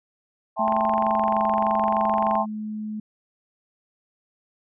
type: chord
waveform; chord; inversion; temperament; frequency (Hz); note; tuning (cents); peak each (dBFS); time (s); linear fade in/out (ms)
sine; A minor seventh; second; just; 660 / 792 / 880 / 1056; E5 / G5 / A5 / C6; +2 / +18 / 0 / +16; -25; 0.56-2.46; 50
type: tone with pitch glide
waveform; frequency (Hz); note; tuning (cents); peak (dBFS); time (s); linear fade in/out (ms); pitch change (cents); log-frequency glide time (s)
sine; 218.9 to 214; A3 to A3; -9 to -48; -28; 0.59-3; 5; -39; 1.01-1.39
type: click train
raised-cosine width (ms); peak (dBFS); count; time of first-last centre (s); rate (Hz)
0.5; -18; 40; 0.68-2.354; 23.3
effects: none